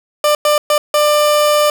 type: tone bursts at uneven times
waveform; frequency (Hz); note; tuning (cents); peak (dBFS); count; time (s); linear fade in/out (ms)
30% pulse; 595; D5; +22; -7; 4; 0.24-0.35 / 0.45-0.58 / 0.7-0.78 / 0.94-1.7; 2
effects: none